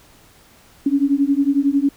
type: beating tone pair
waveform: sine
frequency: 274.7 / 285.7 Hz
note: C#4 / D4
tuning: -16 / -48 cents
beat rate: 11 Hz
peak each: -17 dBFS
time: 0.86-1.89 s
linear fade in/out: 5 ms
effects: pink hiss -50 dBFS RMS until 1.96 s